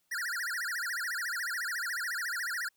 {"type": "tone with vibrato", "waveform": "square", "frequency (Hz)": 1644, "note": "G#6", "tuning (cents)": -18, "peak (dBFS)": -33, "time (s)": [0.11, 2.69], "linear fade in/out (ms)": 10, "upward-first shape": "sine", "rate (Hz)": 14, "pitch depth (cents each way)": 300, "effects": ["white hiss -75 dBFS RMS until 2.76 s"]}